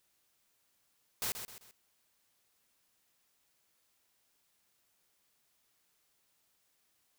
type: noise with echo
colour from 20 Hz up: white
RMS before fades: -35 dBFS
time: 1.22-1.32 s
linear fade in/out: 0 ms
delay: 130 ms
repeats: 3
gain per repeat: -8 dB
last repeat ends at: 1.71 s
effects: white hiss -75 dBFS RMS until 7.18 s